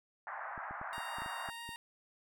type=band-pass noise; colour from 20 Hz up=pink; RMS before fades=-43 dBFS; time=0.27-1.5 s; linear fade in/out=2 ms; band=700 to 1800 Hz; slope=48 dB/octave
type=clicks; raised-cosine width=3 ms; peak=-37 dBFS; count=9; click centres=0.578 / 0.71 / 0.814 / 0.981 / 1.185 / 1.22 / 1.261 / 1.488 / 1.691 s
type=tone with vibrato; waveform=15% pulse; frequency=932.3 Hz; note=A#5; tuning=in tune; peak=-37 dBFS; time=0.93-1.76 s; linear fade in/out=0 ms; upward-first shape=triangle; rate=6.1 Hz; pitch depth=10 cents each way
effects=none